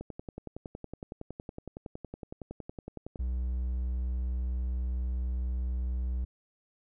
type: click train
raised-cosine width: 2 ms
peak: -26 dBFS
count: 35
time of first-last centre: 0.01-3.158 s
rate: 10.8 Hz
type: tone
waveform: triangle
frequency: 62.2 Hz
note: B1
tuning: 13 cents sharp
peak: -27 dBFS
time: 3.19-6.25 s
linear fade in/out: 10 ms
effects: none